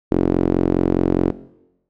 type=tone with band-pass filter; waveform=sawtooth; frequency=44.88 Hz; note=F1; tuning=48 cents sharp; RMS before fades=-17 dBFS; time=0.11-1.31 s; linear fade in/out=10 ms; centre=330 Hz; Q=2.5; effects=noise-tail reverb RT60 0.9 s tail -18 dB re dry